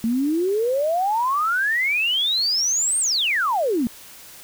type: exponential two-way sweep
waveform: sine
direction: up then down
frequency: 220 to 8860 to 220 Hz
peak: -18 dBFS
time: 0.04-3.87 s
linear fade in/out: 0 ms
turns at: 2.99 s
effects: white hiss -43 dBFS RMS until 4.43 s